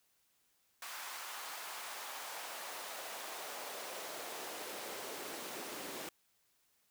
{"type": "noise with high-pass filter sweep", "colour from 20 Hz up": "pink", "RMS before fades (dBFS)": -45, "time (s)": [0.82, 6.09], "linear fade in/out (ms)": 2, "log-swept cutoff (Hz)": [1100, 320], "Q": 1.4, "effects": ["white hiss -75 dBFS RMS until 6.9 s"]}